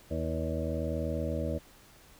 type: harmonic tone with a mistuned harmonic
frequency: 80.7 Hz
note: E2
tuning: 36 cents flat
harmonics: 1 / 2 / 3 / 4 / 6 / 7 / 8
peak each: -34 / -38 / -38 / -39 / -39 / -37 / -42 dBFS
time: 0.1-1.59 s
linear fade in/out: 20 ms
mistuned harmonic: 8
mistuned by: -34 cents
effects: pink hiss -57 dBFS RMS until 2.19 s

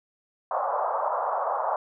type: band-pass noise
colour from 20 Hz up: pink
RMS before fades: -27 dBFS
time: 0.51-1.76 s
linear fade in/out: 2 ms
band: 570 to 1200 Hz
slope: 48 dB/octave
effects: none

